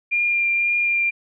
sine tone with vibrato, 2398 Hz, D7, 36 cents sharp, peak -17 dBFS, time 0.11-1.11 s, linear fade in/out 20 ms, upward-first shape triangle, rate 1.9 Hz, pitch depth 13 cents each way, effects none

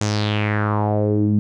sawtooth tone with low-pass filter sweep, 105.2 Hz, G#2, 23 cents sharp, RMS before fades -19 dBFS, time 0.01-1.39 s, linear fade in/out 0 ms, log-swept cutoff 7000 to 210 Hz, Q 3.9, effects none

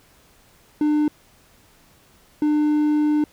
triangle tone bursts at uneven times, 300 Hz, D4, 37 cents sharp, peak -14 dBFS, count 2, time 0.81-1.08 / 2.42-3.24 s, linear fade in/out 2 ms, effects pink hiss -55 dBFS RMS until 3.32 s

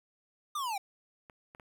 square linear sweep, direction down, 1228 to 756 Hz, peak -33 dBFS, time 0.55-0.78 s, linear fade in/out 5 ms
clicks, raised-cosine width 0.5 ms, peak -35 dBFS, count 3, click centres 1.298 / 1.549 / 1.598 s
effects 10-bit

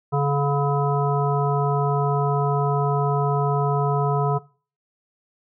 harmonic tone, 142.1 Hz, C#3, 43 cents sharp, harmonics 1 / 3 / 5 / 7 / 9, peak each -20 / -25 / -27 / -28 / -30 dBFS, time 0.12-4.39 s, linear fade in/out 20 ms, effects noise-tail reverb RT60 0.4 s tail -21 dB re dry

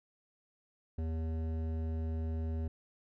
sine tone with hard clipping, 80.4 Hz, E2, 43 cents flat, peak -35 dBFS, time 0.98-2.68 s, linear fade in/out 5 ms, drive 13 dB, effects none

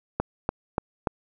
click train, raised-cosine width 1 ms, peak -9 dBFS, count 4, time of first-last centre 0.2-1.072 s, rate 3.44 Hz, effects none

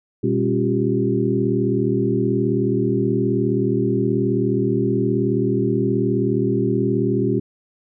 sine tone cluster, 120.7 / 198.9 / 274 / 354 / 392.9 Hz, B2 / G3 / C#4 / F4 / G4, -39 / +25 / -20 / +23 / +4 cents, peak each -23 dBFS, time 0.23-7.4 s, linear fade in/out 10 ms, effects none

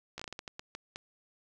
slowing click train, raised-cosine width 0.2 ms, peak -23 dBFS, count 11, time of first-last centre 0.18-0.959 s, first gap 15 ms, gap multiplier 1.34, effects none

